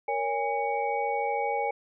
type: tone cluster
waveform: sine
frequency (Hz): 467 / 560 / 819 / 2249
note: A#4 / C#5 / G#5 / C#7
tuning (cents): +3 / +18 / -24 / +24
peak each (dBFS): -32 / -33 / -28 / -36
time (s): 0.08-1.71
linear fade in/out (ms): 5
effects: none